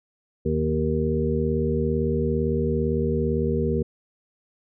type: harmonic tone with a mistuned harmonic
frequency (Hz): 77.78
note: D#2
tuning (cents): 0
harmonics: 1 / 2 / 3 / 5 / 6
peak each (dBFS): -27 / -27 / -27 / -27 / -27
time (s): 0.45-3.83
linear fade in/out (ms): 10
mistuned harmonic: 3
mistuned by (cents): +15
effects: none